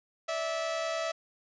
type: tone pair together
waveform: sawtooth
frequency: 584 / 653.9 Hz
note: D5 / E5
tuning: -10 / -14 cents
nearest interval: major second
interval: 196 cents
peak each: -35 / -27 dBFS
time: 0.28-1.12 s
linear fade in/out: 10 ms
effects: resampled to 16000 Hz + 11-bit